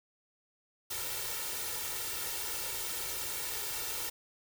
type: noise with comb filter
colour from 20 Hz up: white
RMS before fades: -37 dBFS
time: 0.9-4.1 s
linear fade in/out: 10 ms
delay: 2.2 ms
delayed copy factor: +0.75
effects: none